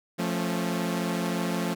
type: chord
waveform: sawtooth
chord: F augmented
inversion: none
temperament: equal with one note detuned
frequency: 174.61 / 220 / 273.5 Hz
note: F3 / A3 / C#4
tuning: 0 / 0 / -23 cents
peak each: -25 / -27 / -30 dBFS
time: 0.18-1.75 s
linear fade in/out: 20 ms
effects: none